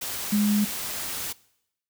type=tone in noise; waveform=sine; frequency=207.7 Hz; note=G#3; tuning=in tune; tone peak=-19 dBFS; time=0.32-0.65 s; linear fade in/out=10 ms; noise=white; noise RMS=-32 dBFS; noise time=0.01-1.33 s; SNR=+10 dB; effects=noise-tail reverb RT60 0.8 s tail -22 dB re dry